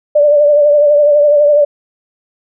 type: tone with vibrato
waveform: sine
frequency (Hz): 587.3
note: D5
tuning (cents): 0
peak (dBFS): -5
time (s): 0.15-1.65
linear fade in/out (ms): 10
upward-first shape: triangle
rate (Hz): 12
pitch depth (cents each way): 49
effects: none